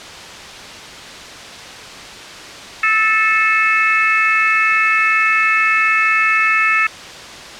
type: harmonic tone with a mistuned harmonic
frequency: 435.6 Hz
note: A4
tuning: 17 cents flat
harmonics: 3 / 4 / 5 / 6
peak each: -17 / -17 / -17 / -17 dBFS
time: 2.83-6.87 s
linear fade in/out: 5 ms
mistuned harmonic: 4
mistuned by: +22 cents
effects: white hiss -32 dBFS RMS until 7.59 s + low-pass 5000 Hz 12 dB/octave